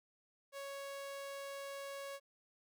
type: tone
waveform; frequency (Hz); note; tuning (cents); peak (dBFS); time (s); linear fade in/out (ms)
sawtooth; 555; C#5; +2; -40; 0.52-2.2; 50
effects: none